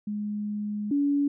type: tone pair in turn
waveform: sine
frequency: 208.5 / 284.9 Hz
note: G#3 / C#4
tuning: +7 / +48 cents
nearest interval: perfect fourth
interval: 541 cents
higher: second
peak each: -28 / -21 dBFS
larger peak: second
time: 0.07-0.91 / 0.91-1.28 s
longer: first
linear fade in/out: 5 ms
effects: none